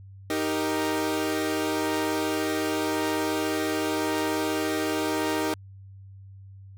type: chord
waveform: sawtooth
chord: Eb major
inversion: none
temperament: equal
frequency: 311.1 / 392 / 466.2 Hz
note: Eb4 / G4 / Bb4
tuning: 0 / 0 / 0 cents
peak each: -23 / -27 / -28 dBFS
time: 0.3-5.54 s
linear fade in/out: 2 ms
effects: added 97 Hz sine -43 dBFS peak until 6.77 s